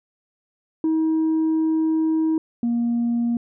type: tone pair in turn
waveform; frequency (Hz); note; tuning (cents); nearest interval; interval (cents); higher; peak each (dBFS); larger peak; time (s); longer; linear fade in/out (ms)
sine; 318.5 / 236.1; D#4 / A#3; +41 / +22; perfect fourth; 519; first; -15 / -17; first; 0.84-2.38 / 2.63-3.37; first; 2
effects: tanh soft clip ceiling -16 dBFS